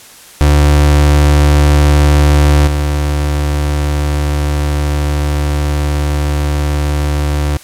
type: tone with level steps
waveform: 35% pulse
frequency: 73.42 Hz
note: D2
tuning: in tune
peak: -4 / -10 dBFS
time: 0.41-7.57 s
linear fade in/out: 0 ms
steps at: 2.67 s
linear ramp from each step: 5 ms
effects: white hiss -37 dBFS RMS until 7.63 s + low-pass 12000 Hz 12 dB/octave